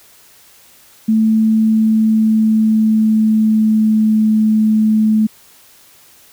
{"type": "tone with pitch glide", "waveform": "sine", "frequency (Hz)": [220, 216.7], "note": ["A3", "A3"], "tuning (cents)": [0, -26], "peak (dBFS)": -9, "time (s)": [1.08, 5.27], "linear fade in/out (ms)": 10, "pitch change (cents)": -26, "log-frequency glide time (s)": [1.57, 4.28], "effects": ["white hiss -46 dBFS RMS until 6.32 s"]}